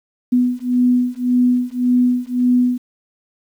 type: beating tone pair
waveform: sine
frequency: 246.9 / 248.7 Hz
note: B3 / B3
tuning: 0 / +12 cents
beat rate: 1.8 Hz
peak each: -16 dBFS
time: 0.32-2.78 s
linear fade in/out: 10 ms
effects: 8-bit